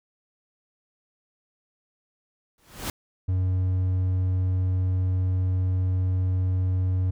pink noise with exponential growth, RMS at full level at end -27 dBFS, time 2.58-2.9 s, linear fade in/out 2 ms, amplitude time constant 69 ms
triangle tone, 92.5 Hz, F#2, in tune, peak -19 dBFS, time 3.28-7.11 s, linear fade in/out 10 ms
effects none

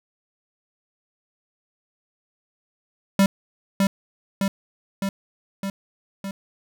square tone with echo, 196 Hz, G3, in tune, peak -14 dBFS, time 3.19-3.26 s, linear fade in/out 2 ms, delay 610 ms, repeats 5, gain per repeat -3 dB, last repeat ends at 6.31 s, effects none

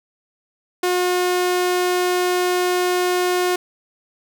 sawtooth tone, 360 Hz, F#4, 47 cents flat, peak -13 dBFS, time 0.83-3.56 s, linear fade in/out 5 ms, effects none

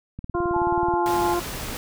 click train, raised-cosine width 5 ms, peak -21 dBFS, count 15, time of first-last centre 0.19-0.939 s, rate 18.7 Hz
harmonic tone, 349.2 Hz, F4, in tune, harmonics 1 / 2 / 3 / 4, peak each -23 / -29 / -28 / -35 dBFS, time 0.34-1.4 s, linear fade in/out 10 ms
sine tone with pitch glide, 865 to 852.1 Hz, A5 to G#5, -30 to +44 cents, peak -23 dBFS, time 0.53-1.35 s, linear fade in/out 20 ms, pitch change -26 cents, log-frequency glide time 0.9-1.15 s
pink noise, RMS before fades -32 dBFS, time 1.06-1.77 s, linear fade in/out 0 ms
effects none

